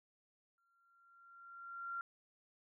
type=tone with exponential growth; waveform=sine; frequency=1379 Hz; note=F6; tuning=22 cents flat; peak=-38 dBFS; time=0.58-2.01 s; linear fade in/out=1 ms; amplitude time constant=310 ms; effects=none